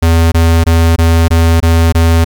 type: tone bursts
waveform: square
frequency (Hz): 82.8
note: E2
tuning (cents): +8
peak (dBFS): -6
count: 7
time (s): 0.02-2.246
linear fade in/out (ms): 10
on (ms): 300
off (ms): 21
effects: 8-bit